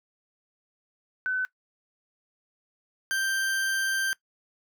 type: tone pair in turn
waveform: sine / 40% pulse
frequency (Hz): 1512 / 1571.1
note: F#6 / G6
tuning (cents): +37 / +3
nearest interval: minor second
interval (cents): 66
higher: second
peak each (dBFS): -25 / -24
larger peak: second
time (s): 1.26-1.45 / 3.11-4.13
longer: second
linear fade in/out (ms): 0
effects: noise-tail reverb RT60 0.1 s tail -20 dB re dry